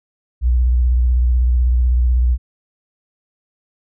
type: tone with vibrato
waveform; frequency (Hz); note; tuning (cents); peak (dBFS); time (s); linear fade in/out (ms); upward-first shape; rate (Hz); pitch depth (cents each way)
sine; 61.3; B1; -12; -11; 0.41-2.38; 50; sine; 16; 71
effects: none